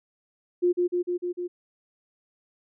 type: tone with echo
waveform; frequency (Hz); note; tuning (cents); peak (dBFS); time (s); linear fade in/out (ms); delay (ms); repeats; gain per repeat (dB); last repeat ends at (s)
sine; 354.6; F4; +26; -18; 0.62-0.73; 20; 150; 5; -2; 1.48
effects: none